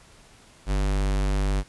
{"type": "tone", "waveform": "square", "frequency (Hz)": 49, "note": "G1", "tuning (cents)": 0, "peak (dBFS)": -22, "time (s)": [0.66, 1.64], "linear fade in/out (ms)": 50, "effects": ["pink hiss -53 dBFS RMS until 1.68 s", "resampled to 24000 Hz"]}